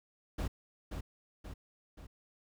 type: noise with echo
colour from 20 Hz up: brown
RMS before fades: -35 dBFS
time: 0.38-0.48 s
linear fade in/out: 10 ms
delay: 530 ms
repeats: 3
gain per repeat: -5 dB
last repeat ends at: 2.07 s
effects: none